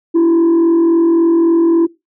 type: tone with frequency modulation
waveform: sine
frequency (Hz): 333.9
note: E4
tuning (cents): +22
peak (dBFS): -5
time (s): 0.14-1.87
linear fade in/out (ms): 20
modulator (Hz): 43.6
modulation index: 0.33
effects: noise-tail reverb RT60 0.2 s tail -20 dB re dry + tanh soft clip ceiling -7 dBFS